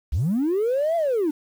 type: linear two-way sweep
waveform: triangle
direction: up then down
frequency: 55 to 688 to 282.5 Hz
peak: -16 dBFS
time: 0.12-1.31 s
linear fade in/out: 10 ms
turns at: 0.96 s
effects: tanh soft clip ceiling -16 dBFS + 8-bit